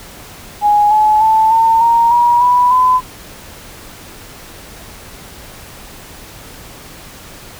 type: tone with pitch steps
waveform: sine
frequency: 830.6 / 854.4 / 879 / 904.2 / 930.2 / 956.9 / 984.3 / 1012.6 Hz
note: G#5 / G#5 / A5 / A5 / A#5 / A#5 / B5 / B5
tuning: 0 / +49 / -2 / +47 / -4 / +45 / -6 / +43 cents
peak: -7 dBFS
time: 0.61-3.01 s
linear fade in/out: 50 ms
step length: 300 ms
effects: pink hiss -35 dBFS RMS until 7.59 s